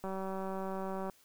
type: click train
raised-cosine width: 1 ms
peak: -26 dBFS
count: 203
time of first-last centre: 0.04-1.098 s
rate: 191 Hz
effects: white hiss -65 dBFS RMS until 1.24 s